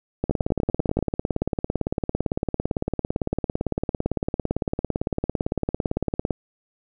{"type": "two click trains", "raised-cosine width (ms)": 2, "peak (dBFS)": [-9, -10], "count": [109, 8], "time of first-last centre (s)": [[0.24, 6.307], [0.31, 0.99]], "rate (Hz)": [17.8, 10.3], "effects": []}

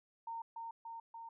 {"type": "tone with echo", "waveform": "sine", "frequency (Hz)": 917, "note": "A#5", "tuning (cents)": -29, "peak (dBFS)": -40, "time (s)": [0.27, 0.42], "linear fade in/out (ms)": 5, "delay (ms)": 290, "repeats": 3, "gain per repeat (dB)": -2, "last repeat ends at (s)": 1.29, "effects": []}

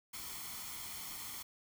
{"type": "noise with comb filter", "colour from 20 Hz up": "white", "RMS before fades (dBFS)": -45, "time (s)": [0.13, 1.43], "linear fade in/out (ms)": 10, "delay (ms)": 0.92, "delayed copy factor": 0.6, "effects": []}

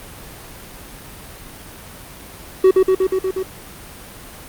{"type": "tone with echo", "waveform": "triangle", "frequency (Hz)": 377.1, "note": "F#4", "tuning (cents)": 33, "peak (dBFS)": -5, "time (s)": [2.64, 2.71], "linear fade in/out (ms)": 5, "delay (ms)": 120, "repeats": 6, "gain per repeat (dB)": -2, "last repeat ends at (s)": 3.43, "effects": ["pink hiss -37 dBFS RMS until 4.48 s", "Opus 32 kbps"]}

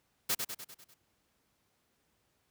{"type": "noise with echo", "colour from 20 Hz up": "white", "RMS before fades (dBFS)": -30, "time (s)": [0.29, 0.35], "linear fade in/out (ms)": 10, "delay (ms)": 99, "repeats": 6, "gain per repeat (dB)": -5, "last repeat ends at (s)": 0.944, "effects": ["pink hiss -75 dBFS RMS until 2.5 s", "high-pass 60 Hz 12 dB/octave"]}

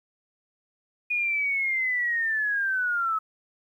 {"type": "linear sweep", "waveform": "sine", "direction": "down", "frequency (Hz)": [2464, 1282], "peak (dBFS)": -23, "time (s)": [1.1, 3.19], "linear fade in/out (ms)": 10, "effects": ["10-bit"]}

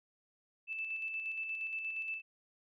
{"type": "tone with tremolo", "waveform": "sine", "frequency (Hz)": 2637, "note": "E7", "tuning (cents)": 0, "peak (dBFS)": -35, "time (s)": [0.67, 2.22], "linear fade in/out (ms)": 50, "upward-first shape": "square", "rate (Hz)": 8.5, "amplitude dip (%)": 35, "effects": []}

